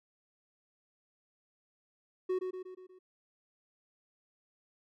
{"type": "tone with echo", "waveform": "triangle", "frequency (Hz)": 370, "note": "F#4", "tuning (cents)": 0, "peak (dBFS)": -27, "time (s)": [2.29, 2.39], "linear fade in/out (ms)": 10, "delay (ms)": 120, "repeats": 5, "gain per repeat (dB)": -5, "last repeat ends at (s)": 2.99, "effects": []}